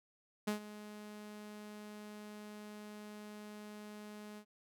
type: tone with ADSR envelope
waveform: sawtooth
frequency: 210 Hz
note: G#3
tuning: 19 cents sharp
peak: -28 dBFS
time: 0.47-4.45 s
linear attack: 10 ms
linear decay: 110 ms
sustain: -16 dB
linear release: 75 ms
effects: none